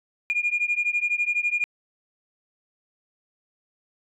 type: beating tone pair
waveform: sine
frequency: 2419 / 2431 Hz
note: D#7 / D#7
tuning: -49 / -41 cents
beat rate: 12 Hz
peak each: -24 / -24 dBFS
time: 0.3-1.64 s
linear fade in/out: 0 ms
effects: tanh soft clip ceiling -15 dBFS